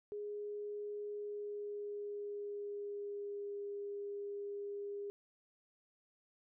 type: tone with pitch glide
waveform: sine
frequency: 414.3 to 405.5 Hz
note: G#4 to G#4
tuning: -4 to -41 cents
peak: -40 dBFS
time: 0.12-5.1 s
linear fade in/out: 0 ms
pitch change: -37 cents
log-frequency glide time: 1.13-3.61 s
effects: none